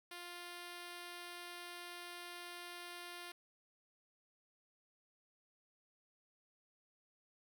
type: tone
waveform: 5% pulse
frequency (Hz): 350.5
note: F4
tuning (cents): +6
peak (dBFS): -36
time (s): 0.11-3.32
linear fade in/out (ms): 5
effects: none